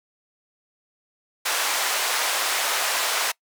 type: band-pass noise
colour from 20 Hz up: pink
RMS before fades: -24 dBFS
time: 1.45-3.32 s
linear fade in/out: 10 ms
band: 750 to 13000 Hz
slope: 12 dB/octave
effects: noise-tail reverb RT60 0.1 s tail -24 dB re dry + high-pass 400 Hz 12 dB/octave